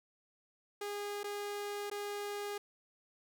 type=tone with dropouts; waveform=sawtooth; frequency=409.5 Hz; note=G#4; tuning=24 cents flat; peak=-34 dBFS; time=0.81-2.58 s; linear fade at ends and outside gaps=5 ms; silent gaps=1.233-1.241 / 1.9-1.913 s; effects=none